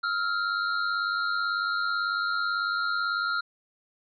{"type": "tone pair together", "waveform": "square", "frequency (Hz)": [1298.8, 1396.9], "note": ["E6", "F6"], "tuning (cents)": [-26, 0], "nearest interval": "minor second", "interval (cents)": 126, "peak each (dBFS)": [-33, -27], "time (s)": [0.03, 3.41], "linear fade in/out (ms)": 10, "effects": ["resampled to 11025 Hz"]}